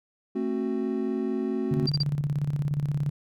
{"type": "chord", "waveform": "triangle", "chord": "F# diminished", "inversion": "first", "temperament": "just", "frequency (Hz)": [222, 266.4, 370], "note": ["A3", "C4", "F#4"], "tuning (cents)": [16, 31, 0], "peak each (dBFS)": -28, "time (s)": [0.35, 1.87], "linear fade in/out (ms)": 10}
{"type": "tone with tremolo", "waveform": "sine", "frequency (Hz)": 145, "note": "D3", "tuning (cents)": -22, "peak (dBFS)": -22, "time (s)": [1.71, 3.1], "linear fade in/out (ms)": 5, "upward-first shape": "square", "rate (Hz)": 17, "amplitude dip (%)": 60}
{"type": "tone bursts", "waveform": "sine", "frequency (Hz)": 4720, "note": "D8", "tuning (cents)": 8, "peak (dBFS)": -24, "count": 3, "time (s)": [1.87, 2.028], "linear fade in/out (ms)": 5, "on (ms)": 28, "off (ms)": 37}
{"effects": []}